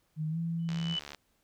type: tone with pitch glide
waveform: sine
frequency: 155.56 to 166.73 Hz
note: D#3 to E3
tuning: 0 to +20 cents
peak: -30 dBFS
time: 0.16-0.97 s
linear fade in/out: 50 ms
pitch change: +120 cents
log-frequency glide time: 0.29-0.38 s
type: tone with exponential growth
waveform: sine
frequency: 2983 Hz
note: F#7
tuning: 13 cents sharp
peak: -28 dBFS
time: 0.59-0.99 s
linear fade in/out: 2 ms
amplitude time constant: 85 ms
type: click train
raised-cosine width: 0.2 ms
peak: -25 dBFS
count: 34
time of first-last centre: 0.69-1.147 s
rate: 72.2 Hz
effects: pink hiss -73 dBFS RMS until 1.43 s